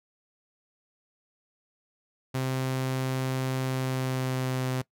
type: tone with pitch glide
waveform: sawtooth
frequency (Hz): 130.81 to 129.08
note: C3 to C3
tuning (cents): 0 to -23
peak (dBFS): -23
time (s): 2.34-4.82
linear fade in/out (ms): 10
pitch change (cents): -23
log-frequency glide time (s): 3.64-4.67
effects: noise-tail reverb RT60 0.1 s tail -20 dB re dry